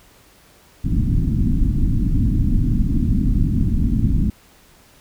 pink low-pass noise, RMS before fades -17 dBFS, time 0.84-4.3 s, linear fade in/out 5 ms, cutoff 280 Hz, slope 48 dB/octave, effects pink hiss -51 dBFS RMS until 5 s

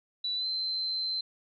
sine tone with pitch glide, 3951 to 4093 Hz, B7 to C8, 0 to -39 cents, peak -29 dBFS, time 0.24-1.21 s, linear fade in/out 5 ms, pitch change +61 cents, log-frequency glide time 0.35-0.46 s, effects none

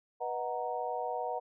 sine chord, B major seventh, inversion none, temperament equal with one note detuned, 489.9 / 622.3 / 740 / 932.3 Hz, B4 / D#5 / F#5 / A#5, -14 / 0 / 0 / 0 cents, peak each -38 / -40 / -36 / -39 dBFS, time 0.2-1.4 s, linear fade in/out 20 ms, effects none

